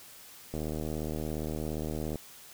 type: click train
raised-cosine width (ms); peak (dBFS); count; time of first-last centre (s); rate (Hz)
2; -22; 126; 0.54-2.157; 77.3
effects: white hiss -51 dBFS RMS until 2.53 s